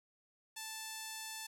5% pulse tone, 880 Hz, A5, in tune, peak -31 dBFS, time 0.56-1.47 s, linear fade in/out 10 ms, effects none

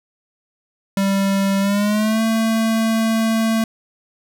square tone with pitch glide, 196 to 223.8 Hz, G3 to A3, 0 to +30 cents, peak -16 dBFS, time 0.97-3.64 s, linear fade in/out 2 ms, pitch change +230 cents, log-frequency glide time 1.6-2.22 s, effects none

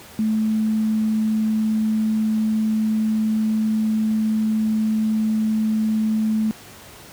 sine tone, 217.9 Hz, A3, 17 cents flat, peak -17 dBFS, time 0.19-6.51 s, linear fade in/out 0 ms, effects pink hiss -42 dBFS RMS until 7.12 s + high-pass 80 Hz 12 dB/octave

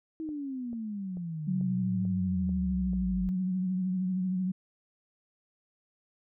sine exponential sweep, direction down, 323.5 to 49 Hz, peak -33 dBFS, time 0.2-3.29 s, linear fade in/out 0 ms
click train, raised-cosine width 2 ms, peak -35 dBFS, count 7, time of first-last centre 0.29-2.933 s, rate 2.27 Hz
sine tone with vibrato, 185 Hz, F#3, in tune, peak -27 dBFS, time 1.47-4.52 s, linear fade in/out 10 ms, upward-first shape triangle, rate 13 Hz, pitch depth 48 cents each way
effects none

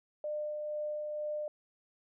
sine tone with tremolo, 601 Hz, D5, 40 cents sharp, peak -33 dBFS, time 0.24-1.48 s, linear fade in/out 2 ms, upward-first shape sine, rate 2.1 Hz, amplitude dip 25%, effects none

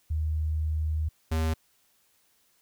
sine / square tone pair in turn, 77.78 / 79.97 Hz, D#2 / D#2, 0 / +48 cents, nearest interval unison, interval 48 cents, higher second, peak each -25 dBFS, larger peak neither, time 0.1-1.09 / 1.31-1.54 s, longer first, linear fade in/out 10 ms, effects white hiss -67 dBFS RMS until 2.61 s

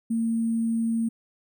sine tone with sample-and-hold, 228.1 Hz, A#3, 37 cents flat, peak -22 dBFS, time 0.1-1.09 s, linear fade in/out 10 ms, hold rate 8820 Hz, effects none

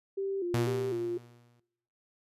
sine tone with vibrato, 370 Hz, F#4, in tune, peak -30 dBFS, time 0.17-1.18 s, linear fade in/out 10 ms, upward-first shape square, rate 2 Hz, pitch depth 95 cents each way
sawtooth tone with exponential decay, 120 Hz, B2, 49 cents flat, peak -22 dBFS, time 0.54-1.6 s, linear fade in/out 0 ms, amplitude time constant 230 ms
effects noise-tail reverb RT60 0.9 s tail -22 dB re dry + resampled to 32000 Hz

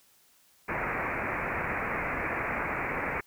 white low-pass noise, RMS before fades -32 dBFS, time 0.68-3.21 s, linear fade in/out 10 ms, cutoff 2400 Hz, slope 96 dB/octave, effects white hiss -63 dBFS RMS until 3.26 s

